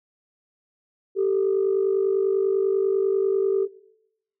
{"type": "tone pair together", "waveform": "sine", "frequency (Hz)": [388.7, 438.8], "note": ["G4", "A4"], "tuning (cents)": [-15, -5], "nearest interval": "major second", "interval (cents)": 210, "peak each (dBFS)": [-19, -24], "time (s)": [1.15, 3.68], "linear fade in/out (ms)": 50, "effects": ["noise-tail reverb RT60 0.8 s tail -18 dB re dry", "tanh soft clip ceiling -13 dBFS"]}